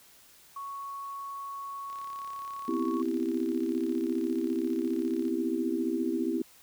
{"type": "tone", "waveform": "sine", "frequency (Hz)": 1110, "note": "C#6", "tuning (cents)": 2, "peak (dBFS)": -36, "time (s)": [0.56, 3.02], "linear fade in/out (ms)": 5}
{"type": "click train", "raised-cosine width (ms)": 0.2, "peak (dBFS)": -34, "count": 118, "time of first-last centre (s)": [1.9, 5.282], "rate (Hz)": 34.6}
{"type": "chord", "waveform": "sine", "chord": "C major seventh", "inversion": "third", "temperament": "equal", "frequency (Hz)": [246.9, 261.6, 329.6, 392], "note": ["B3", "C4", "E4", "G4"], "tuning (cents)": [0, 0, 0, 0], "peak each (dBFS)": [-34, -33, -30, -35], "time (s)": [2.68, 6.42], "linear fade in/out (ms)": 5}
{"effects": ["white hiss -57 dBFS RMS until 6.62 s"]}